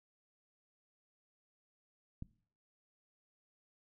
click, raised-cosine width 5 ms, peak -30 dBFS, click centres 2.224 s, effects noise-tail reverb RT60 0.5 s tail -20 dB re dry

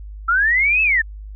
sine linear two-way sweep, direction up then down, 1318.5 to 2637 to 1722 Hz, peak -13 dBFS, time 0.28-1.02 s, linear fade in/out 10 ms, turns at 0.82 s, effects added 51 Hz sine -31 dBFS peak until 1.35 s

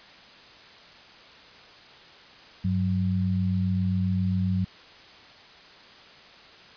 sine tone pair together, 97.4 / 184.88 Hz, G2 / F#3, -11 / -1 cents, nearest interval major seventh, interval 1110 cents, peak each -25 dBFS, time 2.64-4.65 s, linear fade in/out 10 ms, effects white hiss -49 dBFS RMS until 6.76 s + resampled to 11025 Hz

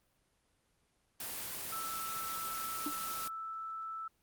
white noise, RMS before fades -41 dBFS, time 1.2-3.28 s, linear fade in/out 2 ms
sine tone, 1318.5 Hz, E6, in tune, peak -39 dBFS, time 1.72-4.08 s, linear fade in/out 5 ms
triangle tone with exponential decay, 296.7 Hz, D4, 18 cents sharp, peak -30 dBFS, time 2.86-2.96 s, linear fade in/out 5 ms, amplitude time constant 20 ms
effects pink hiss -75 dBFS RMS until 4.22 s + Opus 24 kbps

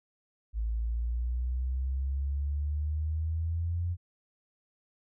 sine exponential sweep, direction up, 54.3 to 88.3 Hz, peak -28 dBFS, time 0.53-3.97 s, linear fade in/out 50 ms, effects none

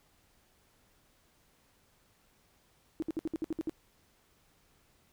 sine tone bursts, 319.9 Hz, D#4, 48 cents sharp, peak -30 dBFS, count 9, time 3-3.695 s, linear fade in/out 0 ms, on 23 ms, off 61 ms, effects pink hiss -68 dBFS RMS until 5.12 s

